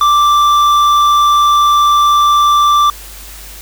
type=tone with hard clipping; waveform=triangle; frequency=1174.7 Hz; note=D6; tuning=in tune; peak=-8 dBFS; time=0.01-2.9 s; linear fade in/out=2 ms; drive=11 dB; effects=added 50 Hz sine -33 dBFS peak until 3.61 s + white hiss -33 dBFS RMS until 3.61 s